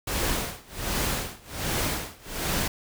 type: noise with tremolo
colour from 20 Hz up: pink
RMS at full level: -26 dBFS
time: 0.07-2.68 s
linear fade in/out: 5 ms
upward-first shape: sine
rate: 1.3 Hz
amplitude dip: 95%
effects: none